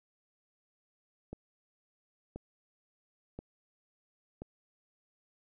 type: click train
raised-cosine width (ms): 2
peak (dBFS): -28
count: 4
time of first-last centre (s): 1.33-4.42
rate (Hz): 0.971
effects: none